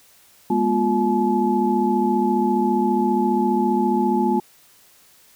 sine tone cluster, 206.8 / 241.6 / 353.2 / 856 Hz, G#3 / B3 / F4 / A5, -7 / -38 / +20 / -48 cents, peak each -22 dBFS, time 0.5-4.4 s, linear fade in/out 5 ms, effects white hiss -53 dBFS RMS until 5.35 s

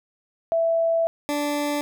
sine / 20% pulse tone pair in turn, 662 / 292 Hz, E5 / D4, +7 / -10 cents, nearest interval octave + major second, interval 1417 cents, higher first, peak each -18 dBFS, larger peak neither, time 0.52-1.07 / 1.29-1.81 s, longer first, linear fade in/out 0 ms, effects none

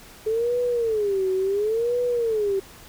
sine tone with vibrato, 429.5 Hz, A4, 42 cents flat, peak -20 dBFS, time 0.26-2.6 s, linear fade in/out 10 ms, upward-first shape sine, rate 0.71 Hz, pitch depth 230 cents each way, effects pink hiss -46 dBFS RMS until 2.88 s

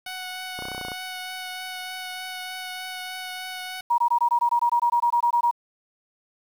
10% pulse tone with vibrato, 740 Hz, F#5, in tune, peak -24 dBFS, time 0.06-3.81 s, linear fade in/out 5 ms, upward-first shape triangle, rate 3.3 Hz, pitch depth 12 cents each way
clicks, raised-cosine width 1 ms, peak -21 dBFS, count 11, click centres 0.59 / 0.623 / 0.654 / 0.685 / 0.717 / 0.748 / 0.78 / 0.813 / 0.85 / 0.884 / 0.918 s
sine tone bursts, 951 Hz, A#5, 34 cents sharp, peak -17 dBFS, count 16, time 3.9-5.512 s, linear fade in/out 10 ms, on 82 ms, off 20 ms
effects 8-bit

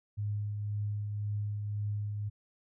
sine tone with tremolo, 103.83 Hz, G#2, in tune, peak -30 dBFS, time 0.17-2.3 s, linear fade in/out 20 ms, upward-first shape triangle, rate 1.9 Hz, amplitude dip 35%, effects none

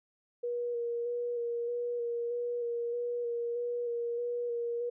sine tone with vibrato, 476.6 Hz, A#4, 38 cents sharp, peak -31 dBFS, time 0.43-4.9 s, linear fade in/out 10 ms, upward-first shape square, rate 1.6 Hz, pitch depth 17 cents each way, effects none

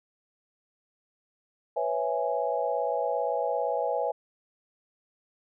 sine chord, C# minor seventh, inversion third, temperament equal with one note detuned, 493.9 / 551.5 / 659.3 / 830.6 Hz, B4 / C#5 / E5 / G#5, 0 / -9 / 0 / 0 cents, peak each -31 dBFS, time 1.76-4.12 s, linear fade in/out 10 ms, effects none

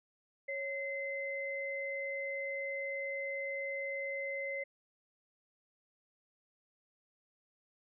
sine tone pair together, 551 / 2061 Hz, C#5 / C7, -11 / -27 cents, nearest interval octave + major seventh, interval 2284 cents, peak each -39 / -38 dBFS, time 0.48-4.64 s, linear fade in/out 10 ms, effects none

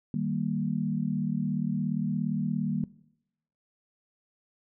sine chord, Eb major, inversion none, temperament equal, 155.56 / 196 / 233.1 Hz, Eb3 / G3 / Bb3, 0 / 0 / 0 cents, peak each -31 dBFS, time 0.14-2.84 s, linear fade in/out 2 ms, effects noise-tail reverb RT60 0.8 s tail -20 dB re dry

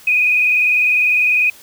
sine tone with vibrato, 2489 Hz, D#7, in tune, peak -11 dBFS, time 0.07-1.5 s, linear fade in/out 5 ms, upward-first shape square, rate 20 Hz, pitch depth 31 cents each way, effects white hiss -43 dBFS RMS until 1.62 s

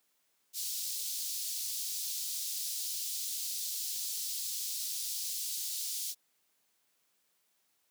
pink high-pass noise, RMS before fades -37 dBFS, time 0.53-6.15 s, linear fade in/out 50 ms, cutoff 4200 Hz, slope 24 dB/octave, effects white hiss -75 dBFS RMS until 7.9 s + high-pass 150 Hz 12 dB/octave

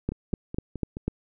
two click trains, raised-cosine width 3 ms, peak -21 / -13 dBFS, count 5 / 5, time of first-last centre 0.12-0.969 / 0.09-1.08 s, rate 4.71 / 4.04 Hz, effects none

